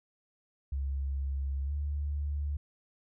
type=tone with pitch glide; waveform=sine; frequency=68.5 to 72.57 Hz; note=C#2 to D2; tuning=-20 to -20 cents; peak=-30 dBFS; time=0.72-2.57 s; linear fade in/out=5 ms; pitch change=+100 cents; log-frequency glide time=1.65-1.72 s; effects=none